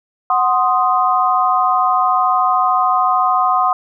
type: chord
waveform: sine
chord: C diminished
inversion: second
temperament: equal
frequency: 740 / 1046.5 / 1244.5 Hz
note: Gb5 / C6 / Eb6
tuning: 0 / 0 / 0 cents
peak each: -16 dBFS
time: 0.3-3.73 s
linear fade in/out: 2 ms
effects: none